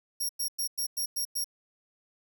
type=tone bursts; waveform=15% pulse; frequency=5588 Hz; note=F8; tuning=in tune; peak=-23 dBFS; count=7; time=0.2-1.444 s; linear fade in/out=10 ms; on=92 ms; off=100 ms; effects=none